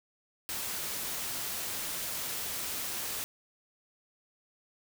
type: noise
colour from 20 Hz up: white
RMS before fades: -36 dBFS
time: 0.49-3.24 s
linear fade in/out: 0 ms
effects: none